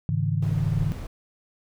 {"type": "chord", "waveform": "sine", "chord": "Ab suspended fourth", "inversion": "none", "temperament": "equal with one note detuned", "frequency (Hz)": [103.83, 138.59, 159.11], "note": ["Ab2", "Db3", "Eb3"], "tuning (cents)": [0, 0, 39], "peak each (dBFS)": -26, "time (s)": [0.09, 0.92], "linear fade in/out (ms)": 0}
{"type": "noise", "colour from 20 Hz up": "brown", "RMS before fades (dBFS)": -34, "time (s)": [0.42, 1.07], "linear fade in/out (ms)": 5}
{"effects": []}